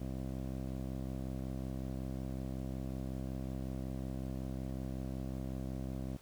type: tone with low-pass filter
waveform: 15% pulse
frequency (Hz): 65.41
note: C2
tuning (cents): 0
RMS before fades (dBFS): -40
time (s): 0-6.17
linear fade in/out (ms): 10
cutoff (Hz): 490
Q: 1.3
effects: pink hiss -61 dBFS RMS until 6.21 s